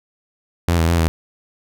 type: tone with pitch steps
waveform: sawtooth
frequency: 85.7 / 82 / 85.2 / 81.8 Hz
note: F2 / E2 / F2 / E2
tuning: -32 / -9 / -42 / -13 cents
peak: -10 dBFS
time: 0.68-1.08 s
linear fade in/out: 0 ms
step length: 100 ms
effects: none